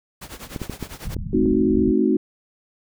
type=noise with tremolo; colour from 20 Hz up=pink; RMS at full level=-34 dBFS; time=0.21-1.15 s; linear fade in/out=10 ms; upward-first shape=triangle; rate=10 Hz; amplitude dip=90%
type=clicks; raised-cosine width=3 ms; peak=-15 dBFS; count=6; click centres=0.562 / 0.617 / 0.697 / 0.827 / 1.166 / 1.458 s
type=low-pass noise; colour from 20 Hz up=pink; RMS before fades=-29 dBFS; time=1.05-1.92 s; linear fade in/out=10 ms; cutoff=200 Hz; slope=48 dB/octave
type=chord; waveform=sine; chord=A diminished seventh; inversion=none; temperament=equal with one note detuned; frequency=216.5 / 261.6 / 311.1 / 370 Hz; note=A3 / C4 / Eb4 / Gb4; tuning=-28 / 0 / 0 / 0 cents; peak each=-21 dBFS; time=1.33-2.17 s; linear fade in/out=5 ms
effects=none